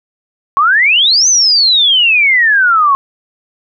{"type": "exponential two-way sweep", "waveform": "sine", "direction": "up then down", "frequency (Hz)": [1076, 6300, 1076], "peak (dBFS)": -6, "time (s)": [0.57, 2.95], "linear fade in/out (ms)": 0, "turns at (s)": 1.28, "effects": []}